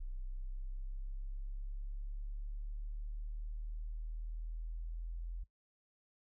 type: exponential sweep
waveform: sine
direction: up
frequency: 31.52 to 42.51 Hz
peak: -39 dBFS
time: 0-5.44 s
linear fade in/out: 10 ms
effects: noise-tail reverb RT60 0.1 s tail -17 dB re dry